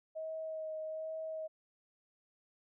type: tone with vibrato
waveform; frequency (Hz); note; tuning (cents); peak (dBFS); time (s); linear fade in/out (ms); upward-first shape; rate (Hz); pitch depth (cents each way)
sine; 633; D#5; +30; -38; 0.15-1.48; 20; sine; 1.2; 15
effects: none